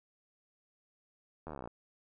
slowing click train, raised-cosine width 1 ms, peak -29 dBFS, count 15, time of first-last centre 1.47-1.675 s, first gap 12 ms, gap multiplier 1.03, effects none

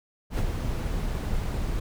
brown noise with ADSR envelope, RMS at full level -23 dBFS, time 0.3-1.8 s, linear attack 89 ms, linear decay 32 ms, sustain -5 dB, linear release 9 ms, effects none

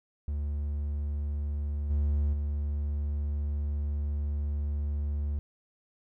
triangle tone with level steps, 72.9 Hz, D2, 12 cents flat, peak -27 / -22 / -26 dBFS, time 0.28-5.39 s, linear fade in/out 0 ms, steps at 1.9 / 2.33 s, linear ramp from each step 5 ms, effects none

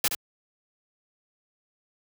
white noise with echo, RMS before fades -23 dBFS, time 0.04-0.08 s, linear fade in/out 2 ms, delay 70 ms, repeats 1, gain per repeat -7 dB, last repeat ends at 0.15 s, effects high-pass 80 Hz 12 dB/octave

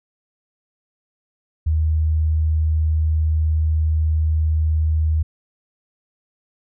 sine tone, 78.4 Hz, D#2, 14 cents sharp, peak -15 dBFS, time 1.66-5.23 s, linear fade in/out 10 ms, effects none

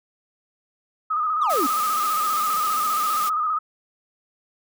sine tone with vibrato, 1244.5 Hz, D#6, in tune, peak -20 dBFS, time 1.1-3.59 s, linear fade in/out 10 ms, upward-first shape square, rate 15 Hz, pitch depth 45 cents each way
triangle exponential sweep, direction down, 1318.5 to 246.9 Hz, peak -20 dBFS, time 1.41-1.67 s, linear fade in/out 10 ms
white high-pass noise, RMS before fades -31 dBFS, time 1.49-3.3 s, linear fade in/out 20 ms, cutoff 140 Hz, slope 24 dB/octave
effects none

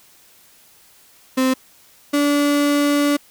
35% pulse tone pair in turn, 260 / 288.8 Hz, C4 / D4, -11 / -29 cents, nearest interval major second, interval 182 cents, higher second, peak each -13 dBFS, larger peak neither, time 1.37-1.54 / 2.13-3.17 s, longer second, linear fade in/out 10 ms, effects white hiss -51 dBFS RMS until 3.3 s

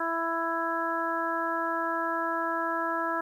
harmonic tone, 331.5 Hz, E4, 10 cents sharp, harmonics 1 / 2 / 3 / 4 / 5, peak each -35 / -34 / -32 / -32 / -34 dBFS, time 0-3.21 s, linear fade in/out 5 ms, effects 10-bit

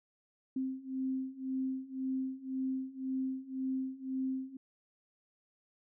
sine beating tone pair, 261.6 / 263.5 Hz, C4 / C4, 0 / +12 cents, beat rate 1.9 Hz, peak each -38 / -36 dBFS, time 0.56-4.57 s, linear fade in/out 5 ms, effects none

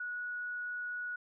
sine tone, 1463 Hz, F#6, 20 cents flat, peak -36 dBFS, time 0-1.16 s, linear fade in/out 5 ms, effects none

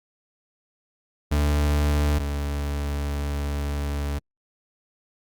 40% pulse tone pair in turn, 73.42 / 71.83 Hz, D2 / D2, 0 / -38 cents, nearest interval unison, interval 38 cents, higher first, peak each -18 / -24 dBFS, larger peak first, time 1.31-2.19 / 2.19-4.19 s, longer second, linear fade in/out 10 ms, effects Opus 48 kbps

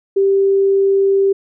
sine tone, 392 Hz, G4, in tune, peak -10 dBFS, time 0.16-1.33 s, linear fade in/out 10 ms, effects none

